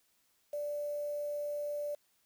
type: tone with quantisation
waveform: sine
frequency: 586 Hz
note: D5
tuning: 4 cents flat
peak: -34 dBFS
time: 0.53-1.95 s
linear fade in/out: 5 ms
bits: 9
effects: white hiss -73 dBFS RMS until 2.25 s